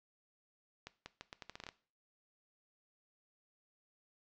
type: accelerating click train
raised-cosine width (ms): 0.2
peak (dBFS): -28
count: 11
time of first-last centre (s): 0.87-1.689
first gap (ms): 190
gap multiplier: 0.79
effects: noise-tail reverb RT60 0.4 s tail -17 dB re dry + low-pass 6000 Hz 12 dB/octave